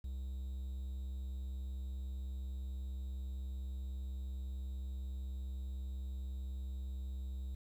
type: tone with quantisation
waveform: triangle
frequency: 65.41 Hz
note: C2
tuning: in tune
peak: -37 dBFS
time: 0.04-7.55 s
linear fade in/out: 5 ms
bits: 11
effects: none